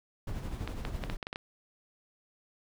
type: noise with tremolo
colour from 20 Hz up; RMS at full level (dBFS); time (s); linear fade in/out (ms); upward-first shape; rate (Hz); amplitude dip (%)
brown; -35; 0.27-1.17; 5; sine; 12; 45
type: clicks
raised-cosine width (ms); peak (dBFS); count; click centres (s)
0.3; -20; 8; 0.676 / 0.851 / 1.038 / 1.099 / 1.228 / 1.269 / 1.329 / 1.359
effects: none